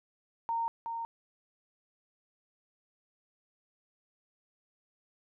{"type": "tone with echo", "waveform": "sine", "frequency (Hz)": 921, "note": "A#5", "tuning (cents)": -21, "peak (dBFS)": -29, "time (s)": [0.49, 0.68], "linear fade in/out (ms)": 0, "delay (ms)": 370, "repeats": 1, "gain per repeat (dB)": -5, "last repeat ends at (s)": 1.05, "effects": []}